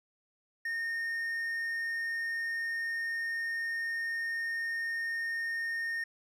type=tone; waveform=triangle; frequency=1836 Hz; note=A#6; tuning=27 cents flat; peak=-30 dBFS; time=0.65-6.04 s; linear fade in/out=5 ms; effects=none